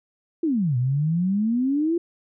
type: exponential two-way sweep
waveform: sine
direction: down then up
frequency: 349.2 to 120 to 349.2 Hz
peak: -19 dBFS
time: 0.43-1.98 s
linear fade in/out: 5 ms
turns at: 0.77 s
effects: none